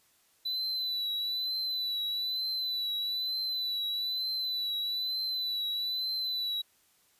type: tone with vibrato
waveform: triangle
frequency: 3987 Hz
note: B7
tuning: 16 cents sharp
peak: -29 dBFS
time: 0.45-6.62 s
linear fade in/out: 10 ms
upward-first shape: triangle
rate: 1.1 Hz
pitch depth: 50 cents each way
effects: white hiss -67 dBFS RMS until 7.19 s + resampled to 32000 Hz